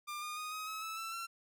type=tone with pitch steps; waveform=sawtooth; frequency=1196 / 1217.6 / 1239.6 / 1262 / 1284.8 / 1308 / 1331.7 / 1355.7 Hz; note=D6 / D#6 / D#6 / D#6 / E6 / E6 / E6 / E6; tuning=+31 / -38 / -7 / +24 / -45 / -14 / +17 / +48 cents; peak=-36 dBFS; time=0.07-1.27 s; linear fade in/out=20 ms; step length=150 ms; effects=none